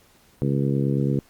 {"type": "harmonic tone", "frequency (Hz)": 69.1, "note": "C#2", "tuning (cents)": -5, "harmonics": [2, 3, 4, 5, 6, 7], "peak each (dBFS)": [-22, -26, -28, -30, -32, -33], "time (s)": [0.42, 1.19], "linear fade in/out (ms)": 0, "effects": ["pink hiss -57 dBFS RMS until 1.29 s", "Opus 48 kbps"]}